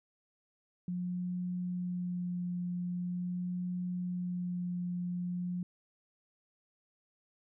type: tone with vibrato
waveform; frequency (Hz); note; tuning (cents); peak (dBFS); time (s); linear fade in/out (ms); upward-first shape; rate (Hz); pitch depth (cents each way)
sine; 178.4; F3; +37; -33; 0.88-5.63; 2; sine; 0.43; 11
effects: none